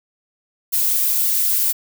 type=noise with flanger; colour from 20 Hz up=violet; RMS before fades=-18 dBFS; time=0.72-1.73 s; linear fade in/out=20 ms; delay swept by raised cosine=1.2 to 6.1 ms; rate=1.8 Hz; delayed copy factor=-0.6; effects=none